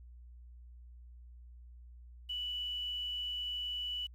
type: tone with quantisation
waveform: sine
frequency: 2960 Hz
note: F#7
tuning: in tune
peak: -35 dBFS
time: 2.29-4.07 s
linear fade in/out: 10 ms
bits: 10
effects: added 60 Hz sine -50 dBFS peak until 4.14 s + MP3 64 kbps